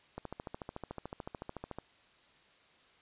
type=click train; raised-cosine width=1 ms; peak=-26 dBFS; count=23; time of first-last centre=0.18-1.786 s; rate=13.7 Hz; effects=white hiss -64 dBFS RMS until 3.01 s + resampled to 8000 Hz